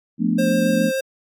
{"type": "chord", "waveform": "sine", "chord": "B half-diminished seventh", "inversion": "second", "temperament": "equal", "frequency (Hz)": [174.61, 220, 246.9, 293.7], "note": ["F3", "A3", "B3", "D4"], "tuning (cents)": [0, 0, 0, 0], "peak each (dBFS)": [-23, -20, -22, -25], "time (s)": [0.18, 0.92], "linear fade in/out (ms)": 50}
{"type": "tone with vibrato", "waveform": "square", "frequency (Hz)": 530, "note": "C5", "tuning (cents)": 22, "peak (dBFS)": -21, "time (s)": [0.38, 1.01], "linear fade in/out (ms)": 10, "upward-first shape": "sine", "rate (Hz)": 7, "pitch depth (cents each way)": 10}
{"effects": ["AAC 64 kbps"]}